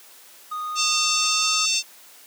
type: tone with pitch glide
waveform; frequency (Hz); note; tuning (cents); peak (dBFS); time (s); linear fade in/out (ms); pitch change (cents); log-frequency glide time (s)
triangle; 1238 to 1261.1; D#6 to D#6; -9 to +23; -25; 0.51-1.66; 10; +32; 1.09-1.45
type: harmonic tone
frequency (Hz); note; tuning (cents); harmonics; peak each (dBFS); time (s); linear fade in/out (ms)
898; A5; +35; 3 / 4 / 5 / 6 / 7 / 8 / 9; -26 / -27 / -27 / -26 / -26 / -32 / -33; 0.75-1.83; 50
effects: white hiss -48 dBFS RMS until 2.26 s + high-pass 300 Hz 12 dB/octave